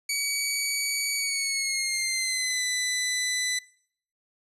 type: tone with pitch glide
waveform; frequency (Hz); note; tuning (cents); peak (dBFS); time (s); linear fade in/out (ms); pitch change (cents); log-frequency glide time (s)
15% pulse; 2267 to 1996.5; C#7 to B6; +38 to +18; -19; 0.09-3.59; 5; -220; 1.16-2.64
effects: noise-tail reverb RT60 0.6 s tail -21 dB re dry + resampled to 32000 Hz